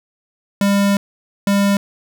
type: tone pair in turn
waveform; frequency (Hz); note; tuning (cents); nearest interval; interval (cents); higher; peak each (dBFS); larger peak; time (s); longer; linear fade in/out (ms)
square; 200 / 200; G3 / G3; +35 / +35; unison; 0; neither; -13; neither; 0.61-0.97 / 1.47-1.77; first; 2
effects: none